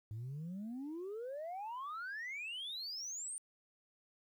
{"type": "exponential sweep", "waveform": "sine", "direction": "up", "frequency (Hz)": [103.83, 9150], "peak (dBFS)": -39, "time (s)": [0.11, 3.38], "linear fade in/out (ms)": 0, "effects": ["tanh soft clip ceiling -39 dBFS", "12-bit"]}